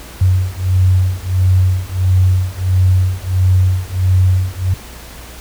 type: beating tone pair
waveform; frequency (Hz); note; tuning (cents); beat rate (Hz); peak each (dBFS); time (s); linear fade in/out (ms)
sine; 91.9 / 93.4; F#2 / F#2; -11 / +17; 1.5; -13; 0.21-4.74; 5
effects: added 60 Hz sine -35 dBFS peak until 5.4 s + pink hiss -35 dBFS RMS until 5.4 s